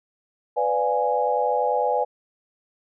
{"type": "chord", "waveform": "sine", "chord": "B diminished seventh", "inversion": "none", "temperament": "equal with one note detuned", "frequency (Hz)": [498.5, 587.3, 698.5, 830.6], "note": ["B4", "D5", "F5", "Ab5"], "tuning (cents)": [16, 0, 0, 0], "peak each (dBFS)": [-24, -26, -28, -23], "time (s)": [0.56, 2.05], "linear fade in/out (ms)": 20, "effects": []}